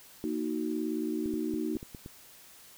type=chord; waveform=sine; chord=D# minor; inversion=second; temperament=equal; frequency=233.1 / 311.1 / 370 Hz; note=A#3 / D#4 / F#4; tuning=0 / 0 / 0 cents; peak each=-35 / -32 / -36 dBFS; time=0.24-1.77 s; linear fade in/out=0 ms
type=clicks; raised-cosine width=3 ms; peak=-29 dBFS; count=7; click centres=1.259 / 1.338 / 1.539 / 1.756 / 1.829 / 1.948 / 2.061 s
effects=white hiss -54 dBFS RMS until 2.77 s